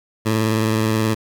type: tone with vibrato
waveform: 15% pulse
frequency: 110 Hz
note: A2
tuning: in tune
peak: -10 dBFS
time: 0.25-1.15 s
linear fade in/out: 20 ms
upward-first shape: triangle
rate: 19 Hz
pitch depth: 46 cents each way
effects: 7-bit